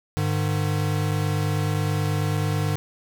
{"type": "tone pair together", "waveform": "square", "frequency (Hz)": [101.7, 150.96], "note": ["G#2", "D3"], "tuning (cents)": [-36, 48], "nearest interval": "perfect fifth", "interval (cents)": 684, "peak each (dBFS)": -25, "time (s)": [0.17, 2.76], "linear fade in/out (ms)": 0, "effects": []}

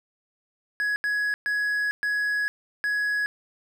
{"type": "tone bursts at uneven times", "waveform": "triangle", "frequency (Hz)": 1675, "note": "G#6", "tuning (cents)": 14, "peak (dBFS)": -21, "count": 5, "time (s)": [[0.8, 0.96], [1.04, 1.34], [1.46, 1.91], [2.03, 2.48], [2.84, 3.26]], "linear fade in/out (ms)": 0, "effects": []}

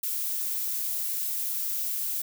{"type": "noise", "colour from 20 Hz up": "violet", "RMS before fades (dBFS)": -30, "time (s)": [0.03, 2.22], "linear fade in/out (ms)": 5, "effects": []}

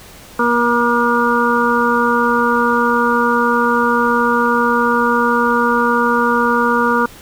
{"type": "harmonic tone", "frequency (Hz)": 238.4, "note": "A#3", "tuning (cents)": 39, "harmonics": [1, 2, 4, 5, 6], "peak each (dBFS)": [-18, -18, -18, -18, -18], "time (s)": [0.39, 7.06], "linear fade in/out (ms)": 5, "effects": ["pink hiss -39 dBFS RMS until 7.21 s"]}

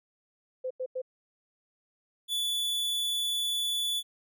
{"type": "tone bursts", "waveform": "sine", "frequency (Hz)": 513, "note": "C5", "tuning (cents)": -34, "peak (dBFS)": -30, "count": 3, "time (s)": [0.64, 1.018], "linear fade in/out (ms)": 10, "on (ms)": 66, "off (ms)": 90}
{"type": "tone", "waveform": "45% pulse", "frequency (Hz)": 3455, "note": "A7", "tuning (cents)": -32, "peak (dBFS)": -28, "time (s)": [2.28, 4.03], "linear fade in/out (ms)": 50}
{"effects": []}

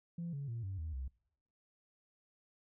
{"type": "tone with pitch steps", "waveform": "sine", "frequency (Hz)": [170.1, 140.58, 116.18, 96.02, 79.35, 65.58], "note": ["F3", "C#3", "A#2", "G2", "D#2", "C2"], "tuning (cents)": [-45, 25, -5, -35, 35, 5], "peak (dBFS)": -37, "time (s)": [0.18, 1.08], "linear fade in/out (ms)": 5, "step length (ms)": 150, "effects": ["noise-tail reverb RT60 0.7 s tail -24 dB re dry", "tanh soft clip ceiling -35 dBFS"]}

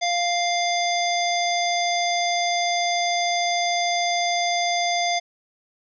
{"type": "harmonic tone", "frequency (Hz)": 698.5, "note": "F5", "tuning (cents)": 0, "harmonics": [1, 3, 5, 7, 9], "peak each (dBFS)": [-22, -27, -29, -30, -32], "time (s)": [0.01, 5.2], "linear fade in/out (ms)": 20, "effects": []}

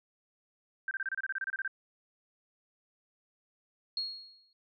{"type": "tone bursts", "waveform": "sine", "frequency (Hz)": 1568, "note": "G6", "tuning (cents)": 0, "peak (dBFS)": -31, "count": 14, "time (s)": [0.88, 1.678], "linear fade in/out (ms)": 2, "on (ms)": 31, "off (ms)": 28}
{"type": "tone with exponential decay", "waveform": "sine", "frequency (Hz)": 4300, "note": "C8", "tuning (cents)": 47, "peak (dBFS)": -29, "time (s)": [3.97, 4.53], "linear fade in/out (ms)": 2, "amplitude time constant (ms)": 120}
{"effects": []}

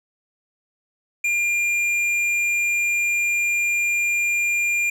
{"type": "tone with tanh clipping", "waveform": "sine", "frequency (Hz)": 2400, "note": "D7", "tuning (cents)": 37, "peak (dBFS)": -20, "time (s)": [1.24, 4.9], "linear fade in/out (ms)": 5, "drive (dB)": 9, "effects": []}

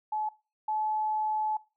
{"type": "tone pair in turn", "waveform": "sine", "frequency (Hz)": [857, 860.5], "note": ["A5", "A5"], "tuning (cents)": [-46, -39], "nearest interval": "unison", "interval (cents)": 7, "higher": "second", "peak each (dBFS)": [-28, -27], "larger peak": "second", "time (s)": [[0.12, 0.29], [0.68, 1.57]], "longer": "second", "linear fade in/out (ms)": 5, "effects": ["noise-tail reverb RT60 0.3 s tail -21 dB re dry"]}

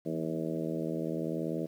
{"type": "harmonic tone with a mistuned harmonic", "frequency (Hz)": 80.3, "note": "E2", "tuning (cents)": -45, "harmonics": [2, 3, 4, 5, 6, 7, 8], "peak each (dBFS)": [-37, -39, -36, -40, -40, -41, -43], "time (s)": [0.05, 1.67], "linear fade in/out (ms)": 20, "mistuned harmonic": 2, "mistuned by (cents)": 52, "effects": ["10-bit"]}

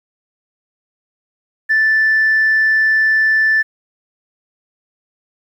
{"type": "tone", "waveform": "sine", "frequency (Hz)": 1760, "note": "A6", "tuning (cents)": 0, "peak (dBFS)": -9, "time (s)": [1.69, 3.63], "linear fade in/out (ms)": 20, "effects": ["tanh soft clip ceiling -7 dBFS", "8-bit"]}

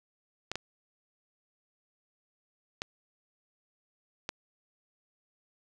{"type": "clicks", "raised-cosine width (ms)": 0.2, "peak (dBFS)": -16, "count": 4, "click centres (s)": [0.516, 0.556, 2.819, 4.291], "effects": []}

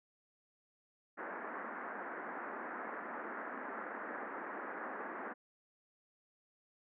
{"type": "band-pass noise", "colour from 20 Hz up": "white", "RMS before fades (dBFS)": -44, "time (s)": [1.17, 5.34], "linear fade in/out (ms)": 20, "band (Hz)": [210, 1800], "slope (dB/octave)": 48, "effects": []}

